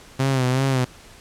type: tone with vibrato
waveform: sawtooth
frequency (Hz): 130.81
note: C3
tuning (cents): 0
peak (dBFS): -14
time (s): 0.19-0.85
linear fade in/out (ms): 10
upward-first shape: sine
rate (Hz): 2.7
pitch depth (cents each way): 66
effects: pink hiss -46 dBFS RMS until 1.2 s + low-pass 10000 Hz 12 dB/octave